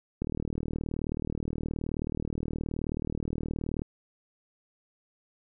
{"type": "click train", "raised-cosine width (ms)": 3, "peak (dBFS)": -19, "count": 141, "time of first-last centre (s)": [0.22, 3.819], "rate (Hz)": 38.9, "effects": []}